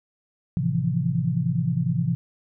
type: chord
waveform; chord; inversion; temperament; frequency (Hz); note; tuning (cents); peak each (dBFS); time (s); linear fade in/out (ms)
sine; F major seventh; first; equal with one note detuned; 110 / 132.41 / 164.81 / 174.61; A2 / C3 / E3 / F3; 0 / +21 / 0 / 0; -30 / -25 / -25 / -27; 0.57-2.15; 0
effects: none